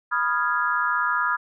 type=chord; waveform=sine; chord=F half-diminished seventh; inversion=second; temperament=equal with one note detuned; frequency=987.8 / 1236.6 / 1396.9 / 1661.2 Hz; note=Cb6 / Eb6 / F6 / Ab6; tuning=0 / -11 / 0 / 0 cents; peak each=-27 / -25 / -25 / -27 dBFS; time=0.11-1.37 s; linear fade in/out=20 ms; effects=none